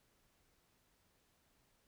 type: silence
effects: pink hiss -75 dBFS RMS until 1.87 s